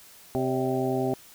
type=harmonic tone with a mistuned harmonic; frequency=130 Hz; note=C3; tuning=11 cents flat; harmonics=1 / 2 / 3 / 4 / 5 / 6; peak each=-32 / -29 / -28 / -36 / -32 / -33 dBFS; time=0.35-1.14 s; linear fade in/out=0 ms; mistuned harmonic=4; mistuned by=+130 cents; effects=white hiss -51 dBFS RMS until 1.34 s